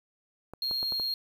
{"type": "clicks", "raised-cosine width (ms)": 1, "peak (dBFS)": -27, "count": 5, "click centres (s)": [0.536, 0.712, 0.829, 0.923, 0.998]}
{"type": "tone", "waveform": "triangle", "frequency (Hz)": 4244, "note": "C8", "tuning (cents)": 24, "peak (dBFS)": -27, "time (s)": [0.62, 1.14], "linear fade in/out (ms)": 2}
{"effects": ["9-bit"]}